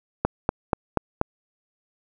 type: click train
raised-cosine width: 1 ms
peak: -5 dBFS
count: 5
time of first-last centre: 0.25-1.214 s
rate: 4.15 Hz
effects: none